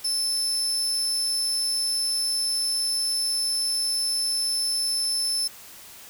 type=tone; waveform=30% pulse; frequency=5274 Hz; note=E8; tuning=in tune; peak=-19 dBFS; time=0.04-5.48 s; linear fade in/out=10 ms; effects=white hiss -45 dBFS RMS until 6.09 s